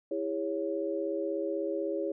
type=chord; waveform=sine; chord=C# minor; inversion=first; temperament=equal with one note detuned; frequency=329.6 / 405.8 / 554.4 Hz; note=E4 / G#4 / C#5; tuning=0 / -40 / 0 cents; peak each=-34 dBFS; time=0.11-2.12 s; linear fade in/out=5 ms; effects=none